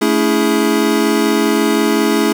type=chord; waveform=square; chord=A major seventh; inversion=none; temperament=equal with one note detuned; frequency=220 / 284.2 / 329.6 / 415.3 Hz; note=A3 / C#4 / E4 / G#4; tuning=0 / +43 / 0 / 0 cents; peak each=-18 dBFS; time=0.01-2.33 s; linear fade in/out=10 ms; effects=none